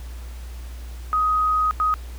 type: tone bursts at uneven times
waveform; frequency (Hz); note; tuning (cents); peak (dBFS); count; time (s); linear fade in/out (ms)
sine; 1255; D#6; +15; -17; 2; 1.13-1.71 / 1.8-1.94; 0
effects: added 60 Hz sine -32 dBFS peak until 2.18 s + pink hiss -47 dBFS RMS until 2.18 s